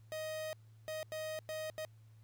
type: tone bursts at uneven times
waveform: 45% pulse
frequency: 626 Hz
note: D#5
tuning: 10 cents sharp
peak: -39 dBFS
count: 5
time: 0.12-0.53 / 0.88-1.03 / 1.12-1.39 / 1.49-1.7 / 1.78-1.85 s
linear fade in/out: 0 ms
effects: added 110 Hz sine -57 dBFS peak until 2.23 s + pink hiss -75 dBFS RMS until 2.23 s